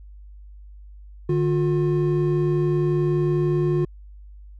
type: tone pair together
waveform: triangle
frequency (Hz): 149.32 / 356.8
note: D3 / F4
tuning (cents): +29 / +37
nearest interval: octave + minor third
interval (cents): 1508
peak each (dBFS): -19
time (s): 1.29-3.85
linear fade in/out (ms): 5
effects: added 50 Hz sine -40 dBFS peak until 4.59 s